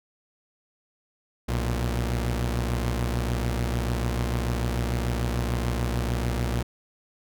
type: tone pair together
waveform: sawtooth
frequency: 61.74 / 116.7 Hz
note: B1 / A#2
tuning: 0 / +2 cents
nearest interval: major seventh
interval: 1102 cents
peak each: -22 / -25 dBFS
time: 1.48-6.63 s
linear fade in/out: 10 ms
effects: none